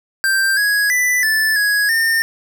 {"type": "tone with pitch steps", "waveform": "square", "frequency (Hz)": [1574, 1664, 1987, 1753, 1666, 1815], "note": ["G6", "G#6", "B6", "A6", "G#6", "A#6"], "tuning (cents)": [7, 3, 10, -7, 5, -47], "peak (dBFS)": -14, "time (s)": [0.24, 2.22], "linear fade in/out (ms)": 0, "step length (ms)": 330, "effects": []}